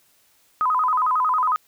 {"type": "tone with vibrato", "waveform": "sine", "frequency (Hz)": 1125, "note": "C#6", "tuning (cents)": 25, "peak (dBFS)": -17, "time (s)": [0.61, 1.56], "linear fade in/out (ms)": 0, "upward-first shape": "square", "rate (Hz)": 11, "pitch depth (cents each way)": 190, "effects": ["white hiss -60 dBFS RMS until 1.67 s"]}